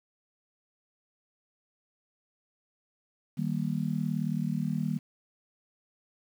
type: chord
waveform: sine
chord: Eb major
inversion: none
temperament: just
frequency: 155.56 / 194.45 / 233.3 Hz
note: Eb3 / G3 / Bb3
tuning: 0 / -14 / +2 cents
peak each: -31 / -32 / -33 dBFS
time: 3.37-4.99 s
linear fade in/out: 20 ms
effects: 9-bit